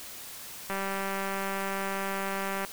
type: click train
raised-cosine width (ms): 0.5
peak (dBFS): -18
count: 381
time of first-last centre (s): 0.7-2.649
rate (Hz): 195
effects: white hiss -43 dBFS RMS until 2.72 s